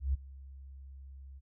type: tone with ADSR envelope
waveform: sine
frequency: 67.5 Hz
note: C#2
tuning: 45 cents flat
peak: -25 dBFS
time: 0-1.41 s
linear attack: 140 ms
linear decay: 15 ms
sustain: -21 dB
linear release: 36 ms
effects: none

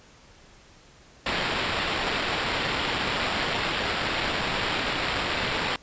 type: noise with sample-and-hold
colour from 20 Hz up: violet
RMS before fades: -27 dBFS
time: 1.26-5.76 s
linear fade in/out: 2 ms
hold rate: 6300 Hz
effects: pink hiss -53 dBFS RMS until 5.82 s + resampled to 16000 Hz

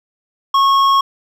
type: tone with hard clipping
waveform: triangle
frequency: 1095 Hz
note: C#6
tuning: 22 cents flat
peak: -11 dBFS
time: 0.54-1.01 s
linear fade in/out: 5 ms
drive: 12 dB
effects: none

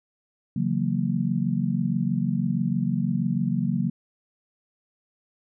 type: chord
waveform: sine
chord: F# dominant seventh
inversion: second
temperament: just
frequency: 138.75 / 166.5 / 185 / 231.2 Hz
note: C#3 / E3 / F#3 / A#3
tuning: +2 / +18 / 0 / -14 cents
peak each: -28 / -29 / -26 / -27 dBFS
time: 0.56-3.9 s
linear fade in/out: 5 ms
effects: none

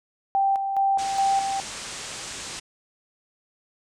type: tone with tremolo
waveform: sine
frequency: 784 Hz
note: G5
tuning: in tune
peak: -18 dBFS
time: 0.35-1.6 s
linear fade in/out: 0 ms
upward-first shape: square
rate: 2.4 Hz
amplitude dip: 50%
type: low-pass noise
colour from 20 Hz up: white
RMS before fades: -36 dBFS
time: 0.98-2.6 s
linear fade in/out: 10 ms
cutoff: 8700 Hz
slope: 48 dB/octave
effects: none

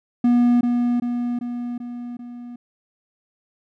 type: tone with echo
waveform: triangle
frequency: 241.7 Hz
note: B3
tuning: 37 cents flat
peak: -11 dBFS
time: 0.24-0.61 s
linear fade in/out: 5 ms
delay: 390 ms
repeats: 5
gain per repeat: -4 dB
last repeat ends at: 2.56 s
effects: none

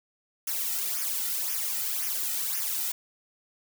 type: noise with flanger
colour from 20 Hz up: blue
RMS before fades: -30 dBFS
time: 0.47-2.92 s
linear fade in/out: 5 ms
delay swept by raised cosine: 0.24 to 1.84 ms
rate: 1.9 Hz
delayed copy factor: -0.8
effects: none

